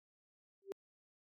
sine tone with exponential growth, 392 Hz, G4, in tune, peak -35 dBFS, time 0.62-0.72 s, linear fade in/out 0 ms, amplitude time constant 20 ms, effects high-pass 200 Hz 12 dB/octave + AAC 64 kbps

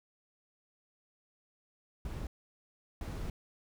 brown noise bursts at uneven times, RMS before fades -39 dBFS, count 2, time 2.05-2.27 / 3.01-3.3 s, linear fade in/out 2 ms, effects none

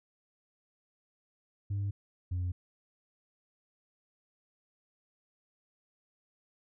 sine tone pair in turn, 100 / 89.66 Hz, G2 / F2, +35 / +46 cents, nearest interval major second, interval 189 cents, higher first, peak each -28 dBFS, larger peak neither, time 1.7-1.91 / 2.31-2.52 s, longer neither, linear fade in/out 10 ms, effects tanh soft clip ceiling -29 dBFS

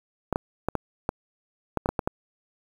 clicks, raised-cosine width 1 ms, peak -10 dBFS, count 10, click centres 0.327 / 0.359 / 0.686 / 0.753 / 1.091 / 1.773 / 1.859 / 1.89 / 1.992 / 2.075 s, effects 7-bit

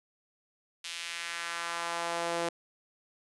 sawtooth tone with high-pass filter sweep, 169.9 Hz, F3, 47 cents flat, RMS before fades -35 dBFS, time 0.84-2.49 s, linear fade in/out 5 ms, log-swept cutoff 3100 to 460 Hz, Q 1.4, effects resampled to 24000 Hz

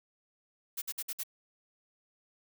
blue noise bursts, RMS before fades -36 dBFS, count 5, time 0.77-1.235 s, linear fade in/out 10 ms, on 49 ms, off 55 ms, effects none

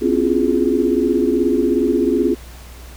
sine tone cluster, 253.6 / 276.3 / 338.2 / 354.6 / 416.2 Hz, B3 / C#4 / E4 / F4 / G#4, +46 / -6 / +44 / +26 / +4 cents, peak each -20 dBFS, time 0.01-2.35 s, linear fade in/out 20 ms, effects added 61 Hz sine -35 dBFS peak until 2.96 s + pink hiss -42 dBFS RMS until 2.96 s

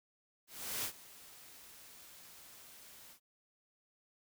white noise with ADSR envelope, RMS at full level -37 dBFS, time 0.47-3.2 s, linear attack 370 ms, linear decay 80 ms, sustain -19 dB, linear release 88 ms, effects none

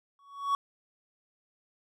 triangle tone with exponential growth, 1120 Hz, C#6, 18 cents sharp, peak -20 dBFS, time 0.19-0.55 s, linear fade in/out 1 ms, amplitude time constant 78 ms, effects none

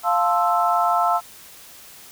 sine chord, F major seventh, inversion none, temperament equal, 698.5 / 880 / 1046.5 / 1318.5 Hz, F5 / A5 / C6 / E6, 0 / 0 / 0 / 0 cents, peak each -20 / -23 / -25 / -21 dBFS, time 0.03-1.21 s, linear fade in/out 50 ms, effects white hiss -44 dBFS RMS until 2.11 s

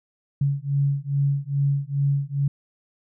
sine beating tone pair, 139.3 / 141.7 Hz, C#3 / C#3, +9 / +38 cents, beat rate 2.4 Hz, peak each -23 dBFS, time 0.41-2.48 s, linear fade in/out 5 ms, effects none

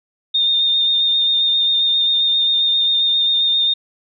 sine tone with vibrato, 3649 Hz, A#7, 38 cents flat, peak -13 dBFS, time 0.34-3.74 s, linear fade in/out 10 ms, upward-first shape sine, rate 7.5 Hz, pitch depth 18 cents each way, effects none

